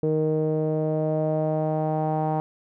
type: tone with low-pass filter sweep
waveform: sawtooth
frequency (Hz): 155.56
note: D#3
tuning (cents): 0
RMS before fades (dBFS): -24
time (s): 0.03-2.4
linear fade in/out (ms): 0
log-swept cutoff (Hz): 460 to 820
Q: 4.9
effects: none